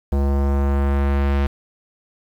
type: tone with low-pass filter sweep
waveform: square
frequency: 69.7 Hz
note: C#2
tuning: 10 cents sharp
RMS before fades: -18 dBFS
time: 0.12-1.47 s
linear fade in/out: 5 ms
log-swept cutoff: 700 to 2700 Hz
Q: 0.92
effects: 7-bit